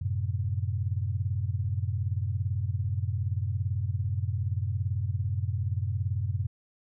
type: chord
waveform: sine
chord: F# diminished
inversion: none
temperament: equal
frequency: 92.5 / 110 / 130.81 Hz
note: F#2 / A2 / C3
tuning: 0 / 0 / 0 cents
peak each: -29 / -31 / -35 dBFS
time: 0.01-6.47 s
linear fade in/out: 10 ms
effects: none